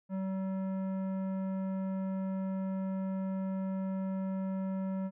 sine tone with tanh clipping, 190.7 Hz, G3, 47 cents flat, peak -34 dBFS, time 0.09-5.11 s, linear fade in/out 50 ms, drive 13 dB, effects none

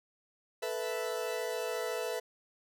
40% pulse chord, A suspended second, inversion none, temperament equal, 440 / 493.9 / 659.3 Hz, A4 / B4 / E5, 0 / 0 / 0 cents, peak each -37 / -36 / -38 dBFS, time 0.62-2.2 s, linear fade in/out 10 ms, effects none

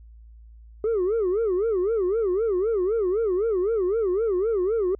sine tone with vibrato, 406.6 Hz, G#4, 37 cents flat, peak -18 dBFS, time 0.84-4.95 s, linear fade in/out 2 ms, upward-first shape sine, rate 3.9 Hz, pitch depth 230 cents each way, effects tanh soft clip ceiling -19 dBFS + added 56 Hz sine -44 dBFS peak until 4.99 s

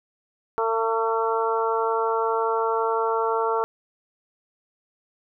harmonic tone, 225.5 Hz, A3, 43 cents sharp, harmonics 2 / 3 / 4 / 5 / 6, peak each -24 / -31 / -26 / -29 / -29 dBFS, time 0.58-3.64 s, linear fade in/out 0 ms, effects none

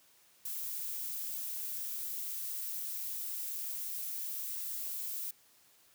violet noise, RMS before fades -39 dBFS, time 0.45-5.31 s, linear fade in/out 5 ms, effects white hiss -65 dBFS RMS until 5.94 s + high-pass 60 Hz 12 dB/octave

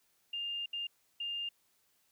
sine tone bursts at uneven times, 2808 Hz, F7, 9 cents sharp, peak -35 dBFS, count 3, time 0.33-0.66 / 0.73-0.87 / 1.2-1.49 s, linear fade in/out 5 ms, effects white hiss -73 dBFS RMS until 2.11 s

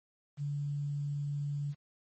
sine tone with quantisation, 144.1 Hz, D3, 33 cents flat, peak -32 dBFS, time 0.37-1.75 s, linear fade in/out 50 ms, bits 10, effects MP3 32 kbps

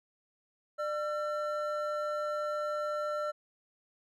triangle tone pair together, 598.4 / 1353 Hz, D5 / E6, +32 / +45 cents, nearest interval octave + major second, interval 1413 cents, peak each -31 / -34 dBFS, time 0.78-3.32 s, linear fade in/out 20 ms, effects none

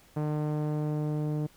sawtooth tone with low-pass filter sweep, 151 Hz, D3, 48 cents sharp, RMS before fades -30 dBFS, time 0.16-1.47 s, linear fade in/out 10 ms, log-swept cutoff 910 to 470 Hz, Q 0.78, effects pink hiss -59 dBFS RMS until 1.56 s

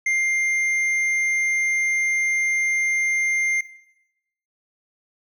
sine tone with hard clipping, 2100 Hz, C7, 6 cents sharp, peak -20 dBFS, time 0.06-3.61 s, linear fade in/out 5 ms, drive 6 dB, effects noise-tail reverb RT60 0.9 s tail -17 dB re dry

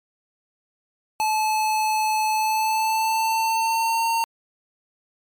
square tone with pitch glide, 865 to 913.8 Hz, A5 to A#5, -30 to -35 cents, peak -20 dBFS, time 1.2-4.24 s, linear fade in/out 0 ms, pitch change +95 cents, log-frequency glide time 2.29-4.08 s, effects MP3 96 kbps

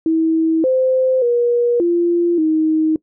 sine tone with pitch steps, 323 / 518 / 478.9 / 344.7 / 314.6 Hz, E4 / C5 / A#4 / F4 / D#4, -35 / -17 / +47 / -23 / +19 cents, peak -12 dBFS, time 0.06-2.96 s, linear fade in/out 2 ms, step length 580 ms, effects noise-tail reverb RT60 0.1 s tail -22 dB re dry

